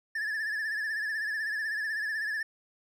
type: tone with vibrato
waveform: triangle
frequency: 1738 Hz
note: A6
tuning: 22 cents flat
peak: -28 dBFS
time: 0.15-2.43 s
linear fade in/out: 5 ms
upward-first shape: sine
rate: 16 Hz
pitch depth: 68 cents each way
effects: none